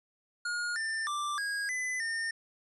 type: tone with pitch steps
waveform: square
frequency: 1431 / 1788 / 1177 / 1639 / 2009 / 1819 Hz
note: F6 / A6 / D6 / G#6 / B6 / A#6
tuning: +42 / +27 / +3 / -23 / +29 / -43 cents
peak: -32 dBFS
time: 0.45-2.31 s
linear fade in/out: 5 ms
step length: 310 ms
effects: resampled to 24000 Hz + 12-bit